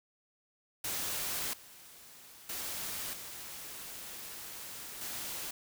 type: noise with level steps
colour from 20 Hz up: white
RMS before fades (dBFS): -36 / -54 / -39 / -45 / -40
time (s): 0.84-5.51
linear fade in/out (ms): 5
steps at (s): 1.53 / 2.49 / 3.13 / 5.01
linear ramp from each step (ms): 5
effects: none

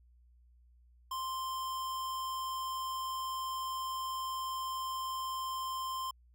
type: tone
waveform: square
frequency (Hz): 1046.5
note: C6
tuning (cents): 0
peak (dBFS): -36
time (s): 1.11-6.11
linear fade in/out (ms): 5
effects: added 60 Hz sine -60 dBFS peak until 6.34 s

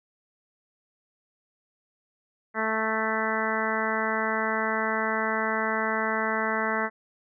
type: harmonic tone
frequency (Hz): 220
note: A3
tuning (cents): 0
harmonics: 1 / 2 / 3 / 4 / 5 / 6 / 7 / 8 / 9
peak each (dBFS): -33 / -33 / -33 / -33 / -33 / -33 / -33 / -33 / -33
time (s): 2.54-6.9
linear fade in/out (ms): 50
effects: none

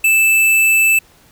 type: tone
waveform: square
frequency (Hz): 2637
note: E7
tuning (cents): 0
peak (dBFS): -10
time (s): 0.04-0.99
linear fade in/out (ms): 5
effects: pink hiss -49 dBFS RMS until 1.31 s

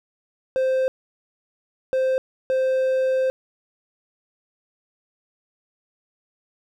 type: tone bursts at uneven times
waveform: triangle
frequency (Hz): 522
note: C5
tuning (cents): -4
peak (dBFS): -16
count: 3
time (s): 0.56-0.88 / 1.93-2.18 / 2.5-3.3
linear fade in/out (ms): 0
effects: none

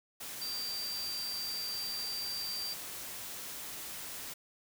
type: tone in noise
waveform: sine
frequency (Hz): 4699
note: D8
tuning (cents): 0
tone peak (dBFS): -36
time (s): 0.41-2.74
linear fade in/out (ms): 10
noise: white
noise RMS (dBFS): -43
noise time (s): 0.2-4.34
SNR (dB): +4
effects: none

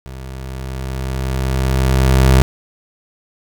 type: tone with level ramp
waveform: 25% pulse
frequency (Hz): 65.41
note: C2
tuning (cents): 0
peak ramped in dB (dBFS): -26 to -3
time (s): 0.06-2.42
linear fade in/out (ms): 0
effects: none

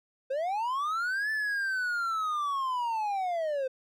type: linear two-way sweep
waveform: triangle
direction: up then down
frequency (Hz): 510 to 1760 to 510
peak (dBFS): -26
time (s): 0.3-3.68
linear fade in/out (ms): 10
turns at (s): 1.31
effects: none

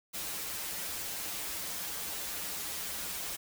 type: noise with comb filter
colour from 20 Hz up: white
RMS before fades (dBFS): -38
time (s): 0.13-3.37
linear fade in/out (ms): 20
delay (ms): 8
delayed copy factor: -0.9
effects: none

